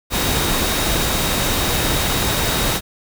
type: tone in noise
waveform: sine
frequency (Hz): 3763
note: A#7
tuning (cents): +16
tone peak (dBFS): -28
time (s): 0.1-2.81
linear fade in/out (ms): 50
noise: pink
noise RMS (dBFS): -19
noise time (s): 0.1-2.81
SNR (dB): -12
effects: none